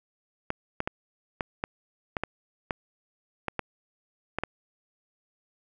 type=clicks; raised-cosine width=0.5 ms; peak=-13 dBFS; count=12; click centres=0.504 / 0.804 / 0.875 / 1.408 / 1.639 / 2.168 / 2.236 / 2.708 / 3.483 / 3.593 / 4.386 / 4.436 s; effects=none